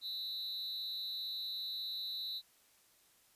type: tone with amplitude modulation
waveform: triangle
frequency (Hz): 3951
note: B7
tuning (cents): 0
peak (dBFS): -33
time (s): 0.01-2.42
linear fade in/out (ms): 50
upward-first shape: sine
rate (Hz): 255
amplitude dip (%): 90
effects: white hiss -68 dBFS RMS until 3.35 s + resampled to 32000 Hz